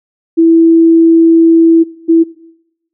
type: tone pair in turn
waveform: sine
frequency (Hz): 329.6 / 329.6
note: E4 / E4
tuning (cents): 0 / 0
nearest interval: unison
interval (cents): 0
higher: neither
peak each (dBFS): -3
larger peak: neither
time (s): 0.37-1.84 / 2.08-2.24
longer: first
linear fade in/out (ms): 20
effects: noise-tail reverb RT60 0.9 s tail -21 dB re dry